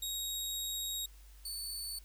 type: tone pair in turn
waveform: 20% pulse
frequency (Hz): 3781 / 4484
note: A#7 / C#8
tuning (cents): +24 / +19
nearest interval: minor third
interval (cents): 295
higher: second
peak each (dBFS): -30 / -33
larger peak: first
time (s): 0.02-1.06 / 1.45-1.99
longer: first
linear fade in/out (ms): 5
effects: added 50 Hz sine -53 dBFS peak until 2.04 s + white hiss -64 dBFS RMS until 2.04 s